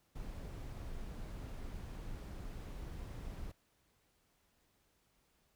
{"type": "noise", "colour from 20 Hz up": "brown", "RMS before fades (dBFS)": -45, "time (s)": [0.15, 3.52], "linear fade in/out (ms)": 10, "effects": ["pink hiss -75 dBFS RMS until 5.55 s"]}